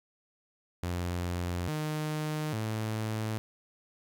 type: tone with pitch steps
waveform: sawtooth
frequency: 88.1 / 153.4 / 109.5 Hz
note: F2 / D#3 / A2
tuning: +16 / -24 / -8 cents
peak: -27 dBFS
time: 0.83-3.38 s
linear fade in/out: 0 ms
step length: 850 ms
effects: 11-bit